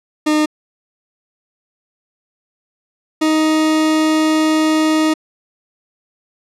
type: tone pair in turn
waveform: 40% pulse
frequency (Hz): 305.2 / 312.7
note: D#4 / D#4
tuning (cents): -33 / +9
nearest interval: unison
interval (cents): 42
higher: second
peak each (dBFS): -11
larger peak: neither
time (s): 0.26-0.46 / 3.21-5.14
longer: second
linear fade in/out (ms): 10
effects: low-pass 9000 Hz 12 dB/octave